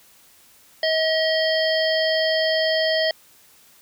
harmonic tone, 637 Hz, D#5, 41 cents sharp, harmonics 1 / 3 / 5 / 7 / 8, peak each -20 / -25 / -27 / -28 / -29 dBFS, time 0.83-3.11 s, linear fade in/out 2 ms, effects white hiss -53 dBFS RMS until 3.81 s

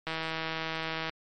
click train, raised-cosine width 0.3 ms, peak -17 dBFS, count 166, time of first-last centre 0.07-1.095 s, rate 161 Hz, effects MP3 48 kbps

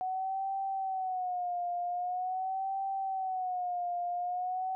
sine tone with vibrato, 740 Hz, F#5, in tune, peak -31 dBFS, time 0.01-4.75 s, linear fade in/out 0 ms, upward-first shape sine, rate 0.44 Hz, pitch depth 87 cents each way, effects none

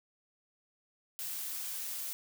blue noise, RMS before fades -39 dBFS, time 1.19-2.13 s, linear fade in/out 0 ms, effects none

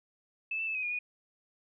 sine tone with pitch steps, 2621 / 2656 / 2620 / 2522 / 2432 / 2463 Hz, E7 / E7 / E7 / D#7 / D#7 / D#7, -11 / +12 / -11 / +23 / -40 / -18 cents, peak -31 dBFS, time 0.51-0.99 s, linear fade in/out 5 ms, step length 80 ms, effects none

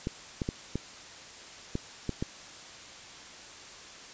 clicks, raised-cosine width 3 ms, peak -17 dBFS, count 7, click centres 0.071 / 0.418 / 0.489 / 0.756 / 1.754 / 2.093 / 2.225 s, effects white hiss -47 dBFS RMS until 4.13 s + resampled to 16000 Hz

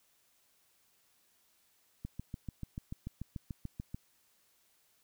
click train, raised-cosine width 5 ms, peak -27 dBFS, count 14, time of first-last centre 2.05-3.945 s, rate 6.86 Hz, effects white hiss -71 dBFS RMS until 5.03 s

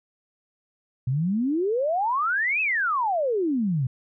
sine exponential two-way sweep, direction up then down, 121 to 2637 to 121 Hz, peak -21 dBFS, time 1.07-3.87 s, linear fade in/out 5 ms, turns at 2.61 s, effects none

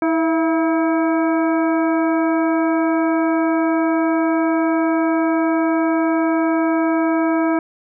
harmonic tone with a mistuned harmonic, 322.9 Hz, E4, 36 cents flat, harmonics 1 / 2 / 3 / 4 / 5 / 7, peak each -16 / -22 / -26 / -28 / -30 / -33 dBFS, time 0.02-7.59 s, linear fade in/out 2 ms, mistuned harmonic 2, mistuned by +53 cents, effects none

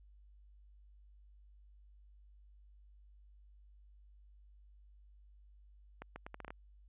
accelerating click train, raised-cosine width 0.5 ms, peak -30 dBFS, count 8, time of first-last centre 6.02-6.505 s, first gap 140 ms, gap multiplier 0.75, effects added 50 Hz sine -58 dBFS peak until 6.88 s + resampled to 8000 Hz

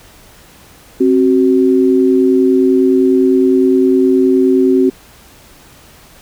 sine tone pair together, 265 / 374.8 Hz, C4 / F#4, +22 / +22 cents, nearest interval tritone, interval 600 cents, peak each -10 dBFS, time 1-4.9 s, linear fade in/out 10 ms, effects pink hiss -42 dBFS RMS until 6.21 s

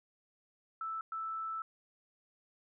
sine tone bursts at uneven times, 1318.5 Hz, E6, in tune, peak -36 dBFS, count 2, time 0.81-1.01 / 1.12-1.62 s, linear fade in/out 2 ms, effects none

